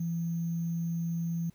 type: tone with sample-and-hold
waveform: sine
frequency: 167.7 Hz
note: E3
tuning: 30 cents sharp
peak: -29 dBFS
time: 0-1.5 s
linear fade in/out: 5 ms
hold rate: 6300 Hz
effects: pink hiss -67 dBFS RMS until 1.54 s